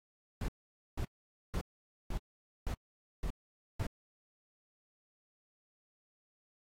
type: noise bursts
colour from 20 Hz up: brown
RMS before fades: -35 dBFS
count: 7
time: 0.41-3.868 s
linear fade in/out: 2 ms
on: 74 ms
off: 490 ms
effects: AAC 48 kbps